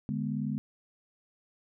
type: chord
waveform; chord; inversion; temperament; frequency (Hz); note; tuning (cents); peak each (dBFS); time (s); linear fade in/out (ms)
sine; G# diminished; second; equal; 146.83 / 207.7 / 246.9; D3 / G#3 / B3; 0 / 0 / 0; -34 / -33 / -35; 0.09-0.58; 0
effects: none